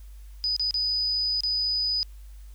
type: tone with dropouts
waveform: sine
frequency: 4978 Hz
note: D#8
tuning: in tune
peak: -23 dBFS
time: 0.44-2.03 s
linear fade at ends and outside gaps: 0 ms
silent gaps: 0.564-0.596 / 0.709-0.742 / 1.406-1.435 s
effects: added 50 Hz sine -41 dBFS peak until 2.54 s + white hiss -61 dBFS RMS until 2.54 s